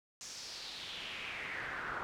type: noise with band-pass filter sweep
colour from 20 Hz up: brown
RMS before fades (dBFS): -43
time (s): 0.21-2.03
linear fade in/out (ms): 0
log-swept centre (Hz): 6300 to 1300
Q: 3.5
effects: none